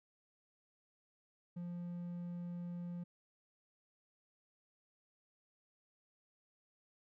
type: tone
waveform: triangle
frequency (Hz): 174.61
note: F3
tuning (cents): 0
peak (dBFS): -39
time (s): 1.56-3.04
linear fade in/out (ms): 10
effects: none